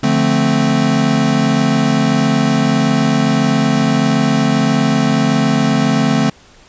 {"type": "chord", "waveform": "square", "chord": "D minor seventh", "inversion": "none", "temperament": "equal", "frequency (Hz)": [146.83, 174.61, 220, 261.6], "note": ["D3", "F3", "A3", "C4"], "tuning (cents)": [0, 0, 0, 0], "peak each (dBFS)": [-18, -21, -16, -17], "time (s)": [0.03, 6.3], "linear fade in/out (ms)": 5, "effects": ["pink hiss -45 dBFS RMS until 6.68 s", "resampled to 16000 Hz"]}